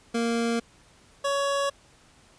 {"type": "tone pair in turn", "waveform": "25% pulse", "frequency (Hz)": [232.5, 559.4], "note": ["A#3", "C#5"], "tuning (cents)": [-4, 16], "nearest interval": "octave + minor third", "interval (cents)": 1520, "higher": "second", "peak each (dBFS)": -20, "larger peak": "neither", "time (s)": [[0.14, 0.6], [1.24, 1.7]], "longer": "neither", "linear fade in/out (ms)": 10, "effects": ["pink hiss -57 dBFS RMS until 2.38 s", "resampled to 22050 Hz"]}